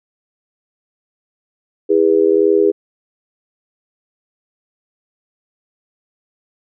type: tone with amplitude modulation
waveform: sine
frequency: 406.9 Hz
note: G#4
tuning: 35 cents flat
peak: -5 dBFS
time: 1.89-2.72 s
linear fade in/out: 20 ms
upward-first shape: sine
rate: 81.8 Hz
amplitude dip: 100%
effects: none